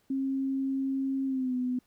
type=tone with pitch glide; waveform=sine; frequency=268.9 to 250.9 Hz; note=C4 to B3; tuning=+47 to +28 cents; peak=-27 dBFS; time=0.1-1.79 s; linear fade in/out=5 ms; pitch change=-119 cents; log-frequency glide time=1.26-1.55 s; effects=pink hiss -70 dBFS RMS until 1.86 s